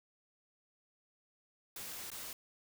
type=noise with dropouts; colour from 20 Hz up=white; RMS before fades=-45 dBFS; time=1.76-2.33 s; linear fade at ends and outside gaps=2 ms; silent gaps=2.103-2.116 s; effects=none